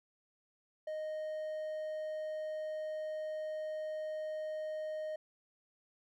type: tone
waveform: triangle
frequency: 620 Hz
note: D#5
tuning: 6 cents flat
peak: -35 dBFS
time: 0.87-5.16 s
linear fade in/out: 5 ms
effects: none